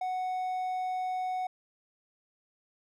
triangle tone, 740 Hz, F#5, in tune, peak -28 dBFS, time 0.01-1.47 s, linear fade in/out 5 ms, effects none

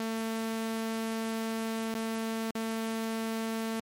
sawtooth tone with dropouts, 224.1 Hz, A3, 32 cents sharp, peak -27 dBFS, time 0-3.8 s, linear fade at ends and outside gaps 2 ms, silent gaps 1.942-1.95 / 2.509-2.552 s, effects MP3 64 kbps

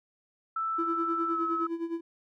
sine tone with pitch glide, 1322 to 1291.8 Hz, E6 to E6, +5 to -35 cents, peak -28 dBFS, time 0.56-1.67 s, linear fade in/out 5 ms, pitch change -40 cents, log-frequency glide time 1.3-1.39 s
triangle tone with tremolo, 333.9 Hz, E4, 22 cents sharp, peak -26 dBFS, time 0.78-2.01 s, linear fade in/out 10 ms, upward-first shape sine, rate 9.7 Hz, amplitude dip 75%
effects none

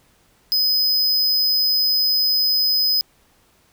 square tone, 5030 Hz, D#8, 18 cents sharp, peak -16 dBFS, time 0.52-3.01 s, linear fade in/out 0 ms, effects pink hiss -58 dBFS RMS until 3.72 s

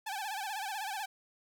sawtooth tone with vibrato, 819 Hz, G#5, 24 cents flat, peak -32 dBFS, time 0.06-1.06 s, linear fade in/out 10 ms, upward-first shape sine, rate 16 Hz, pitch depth 130 cents each way, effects none

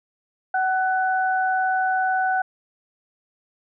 sine tone pair together, 753 / 1493 Hz, F#5 / F#6, +30 / +15 cents, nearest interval octave, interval 1185 cents, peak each -20 / -24 dBFS, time 0.54-2.42 s, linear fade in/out 5 ms, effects none

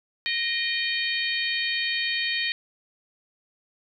harmonic tone with a mistuned harmonic, 622.3 Hz, D#5, in tune, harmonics 3 / 4 / 5 / 6 / 7, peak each -29 / -30 / -31 / -32 / -32 dBFS, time 0.26-2.52 s, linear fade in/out 0 ms, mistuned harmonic 4, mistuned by -49 cents, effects none

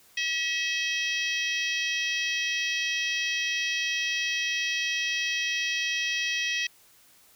harmonic tone, 643 Hz, E5, 43 cents flat, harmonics 3 / 4 / 5 / 6 / 7 / 8 / 9, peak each -31 / -30 / -32 / -40 / -41 / -40 / -38 dBFS, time 0.17-6.67 s, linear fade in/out 5 ms, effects white hiss -58 dBFS RMS until 7.35 s

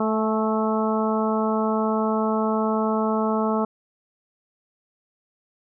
harmonic tone with a mistuned harmonic, 218.8 Hz, A3, 9 cents flat, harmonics 1 / 2 / 3 / 4 / 5 / 6, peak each -23 / -26 / -28 / -29 / -30 / -31 dBFS, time 0-3.65 s, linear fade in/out 5 ms, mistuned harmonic 4, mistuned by -18 cents, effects none

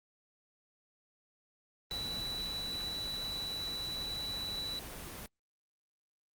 sine tone in noise, 3951 Hz, B7, in tune, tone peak -36 dBFS, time 1.91-4.79 s, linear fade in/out 0 ms, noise pink, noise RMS -44 dBFS, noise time 1.91-5.26 s, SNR +5 dB, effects Opus 24 kbps

